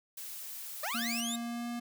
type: noise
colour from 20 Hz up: blue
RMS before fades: -43 dBFS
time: 0.17-1.21 s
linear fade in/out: 5 ms
type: linear sweep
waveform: 20% pulse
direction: up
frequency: 554.4 to 3790 Hz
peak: -29 dBFS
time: 0.83-1.36 s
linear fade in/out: 5 ms
type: tone with pitch glide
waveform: square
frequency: 233.4 to 238 Hz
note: A#3 to A#3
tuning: +2 to +36 cents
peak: -36 dBFS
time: 0.94-1.8 s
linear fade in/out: 10 ms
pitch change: +34 cents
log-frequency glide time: 1.29-1.69 s
effects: none